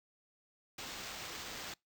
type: noise with sample-and-hold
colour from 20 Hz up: white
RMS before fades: -45 dBFS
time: 0.78-1.74 s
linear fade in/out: 5 ms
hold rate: 11025 Hz
effects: noise-tail reverb RT60 0.2 s tail -26 dB re dry